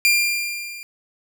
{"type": "tone with level ramp", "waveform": "sawtooth", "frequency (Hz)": 2393, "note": "D7", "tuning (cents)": 32, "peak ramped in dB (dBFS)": [-9, -31], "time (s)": [0.05, 0.83], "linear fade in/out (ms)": 0, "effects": []}